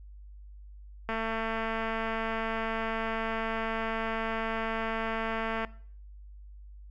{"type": "click train", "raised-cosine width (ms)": 0.5, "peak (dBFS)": -18, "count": 1022, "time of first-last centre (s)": [1.09, 5.648], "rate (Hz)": 224, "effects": ["noise-tail reverb RT60 0.5 s tail -19 dB re dry", "added 50 Hz sine -45 dBFS peak until 6.9 s"]}